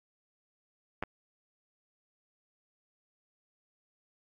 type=clicks; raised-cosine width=0.5 ms; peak=-17 / -24 dBFS; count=2; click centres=1.026 / 1.036 s; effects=AAC 32 kbps